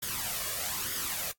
white noise with flanger, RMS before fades -34 dBFS, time 0.02-1.32 s, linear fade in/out 10 ms, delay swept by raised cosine 0.59 to 1.79 ms, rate 1.1 Hz, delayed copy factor +0.6, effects noise-tail reverb RT60 0.1 s tail -18 dB re dry + AAC 64 kbps

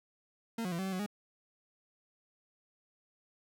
40% pulse tone with pitch steps, 228.9 / 181.7 / 169.1 / 190.3 / 191.4 / 184.2 / 206.6 Hz, A#3 / F#3 / E3 / F#3 / G3 / F#3 / G#3, -31 / -31 / +44 / +49 / -41 / -7 / -9 cents, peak -33 dBFS, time 0.58-1.063 s, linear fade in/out 5 ms, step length 69 ms, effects none

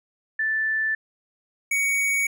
sine / square tone pair in turn, 1760 / 2242 Hz, A6 / C#7, 0 / +19 cents, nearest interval major third, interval 419 cents, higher second, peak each -21 dBFS, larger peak neither, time 0.39-0.95 / 1.71-2.27 s, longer neither, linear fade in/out 5 ms, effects none

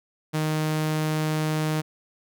sawtooth tone, 155.2 Hz, D#3, 4 cents flat, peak -19 dBFS, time 0.33-1.82 s, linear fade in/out 20 ms, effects none

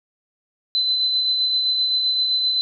sine tone with tremolo, 4034 Hz, B7, 36 cents sharp, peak -16 dBFS, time 0.75-2.61 s, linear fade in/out 0 ms, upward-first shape sine, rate 7.7 Hz, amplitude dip 30%, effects none

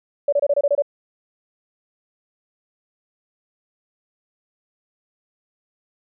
sine tone bursts, 573 Hz, D5, 43 cents flat, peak -14 dBFS, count 8, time 0.28-0.822 s, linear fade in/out 5 ms, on 45 ms, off 26 ms, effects none

